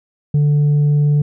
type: tone with tanh clipping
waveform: triangle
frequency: 146.83 Hz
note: D3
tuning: in tune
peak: -11 dBFS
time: 0.34-1.22 s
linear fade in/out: 5 ms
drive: 7 dB
effects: none